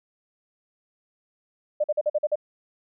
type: tone bursts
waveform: sine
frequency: 600 Hz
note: D5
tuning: 37 cents sharp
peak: -19 dBFS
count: 7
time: 1.8-2.357 s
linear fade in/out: 10 ms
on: 41 ms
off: 45 ms
effects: none